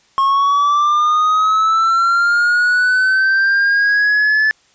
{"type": "linear sweep", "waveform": "triangle", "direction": "up", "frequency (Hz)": [1080, 1742], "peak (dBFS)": -9, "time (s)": [0.18, 4.51], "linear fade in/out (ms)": 0, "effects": ["white hiss -54 dBFS RMS until 4.74 s", "resampled to 16000 Hz"]}